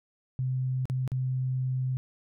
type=tone with dropouts; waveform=sine; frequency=129.2 Hz; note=C3; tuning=21 cents flat; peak=-26 dBFS; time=0.39-1.97 s; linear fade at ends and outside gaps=0 ms; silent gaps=0.855-0.899 / 1.077-1.118 s; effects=none